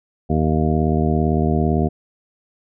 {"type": "harmonic tone", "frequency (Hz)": 77.78, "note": "D#2", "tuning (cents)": 0, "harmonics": [1, 2, 3, 4, 5, 6, 8, 9], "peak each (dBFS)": [-21, -20, -21, -27, -24, -30, -31, -26], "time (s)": [0.29, 1.89], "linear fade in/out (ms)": 20, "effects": []}